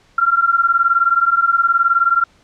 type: beating tone pair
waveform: sine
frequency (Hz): 1363 / 1382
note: F6 / F6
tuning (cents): -43 / -19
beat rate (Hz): 19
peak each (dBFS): -15 / -14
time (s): 0.18-2.24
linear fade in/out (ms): 5
effects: pink hiss -53 dBFS RMS until 2.43 s + low-pass 6000 Hz 12 dB/octave